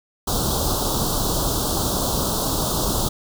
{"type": "band-stop noise", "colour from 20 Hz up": "pink", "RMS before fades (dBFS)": -22, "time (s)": [0.27, 3.09], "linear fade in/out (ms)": 10, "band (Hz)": [1300, 3400], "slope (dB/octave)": 48, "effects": []}